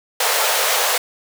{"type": "high-pass noise", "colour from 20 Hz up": "pink", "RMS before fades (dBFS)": -18, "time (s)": [0.2, 0.98], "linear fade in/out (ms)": 5, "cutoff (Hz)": 470, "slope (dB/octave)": 48, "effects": []}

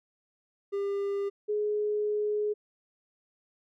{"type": "tone pair in turn", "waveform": ["triangle", "sine"], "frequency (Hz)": [399.9, 419.6], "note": ["G4", "G#4"], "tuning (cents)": [35, 18], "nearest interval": "minor second", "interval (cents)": 83, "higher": "second", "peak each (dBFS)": [-26, -26], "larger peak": "neither", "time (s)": [[0.72, 1.3], [1.48, 2.54]], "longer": "second", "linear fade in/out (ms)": 20, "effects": []}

